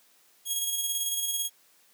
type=tone with tremolo; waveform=10% pulse; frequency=3300 Hz; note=G#7; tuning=12 cents flat; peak=-18 dBFS; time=0.45-1.5 s; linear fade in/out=50 ms; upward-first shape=square; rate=18 Hz; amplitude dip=35%; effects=white hiss -62 dBFS RMS until 1.93 s + high-pass 200 Hz 12 dB/octave